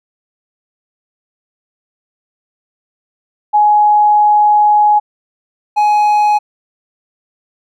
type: tone pair in turn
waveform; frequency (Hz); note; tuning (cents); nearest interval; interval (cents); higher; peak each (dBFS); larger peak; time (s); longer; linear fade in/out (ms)
sine / triangle; 838 / 838; G#5 / G#5; +15 / +15; unison; 0; neither; -6; neither; 3.53-5 / 5.76-6.39; first; 20
effects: none